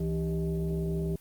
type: tone with frequency modulation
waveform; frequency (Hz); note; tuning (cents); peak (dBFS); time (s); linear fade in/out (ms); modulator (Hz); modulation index
sine; 163.6; E3; -13; -27; 0-1.16; 5; 231; 1
effects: white hiss -58 dBFS RMS until 1.2 s + Opus 24 kbps